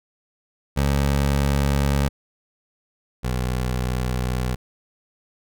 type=tone pair in turn; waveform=20% pulse; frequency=69.9 / 62.49 Hz; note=C#2 / B1; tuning=+15 / +21 cents; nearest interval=major second; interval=194 cents; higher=first; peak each=-13 / -17 dBFS; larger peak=first; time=0.76-2.09 / 3.23-4.56 s; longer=neither; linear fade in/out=20 ms; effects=none